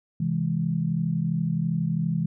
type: chord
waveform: sine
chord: C augmented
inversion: none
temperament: equal with one note detuned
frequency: 132.64 / 164.81 / 207.7 Hz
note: C3 / E3 / G#3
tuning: +24 / 0 / 0 cents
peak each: -30 / -24 / -30 dBFS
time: 0.2-2.26 s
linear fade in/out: 5 ms
effects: none